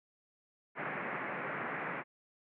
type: band-pass noise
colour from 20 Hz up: white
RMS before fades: -39 dBFS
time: 0.75-2.04 s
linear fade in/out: 50 ms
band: 130 to 2200 Hz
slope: 48 dB/octave
effects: none